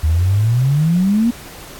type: exponential sweep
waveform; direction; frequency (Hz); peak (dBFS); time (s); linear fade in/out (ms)
sine; up; 74.9 to 242.2; -11; 0.03-1.31; 10
effects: pink hiss -36 dBFS RMS until 1.79 s + AAC 64 kbps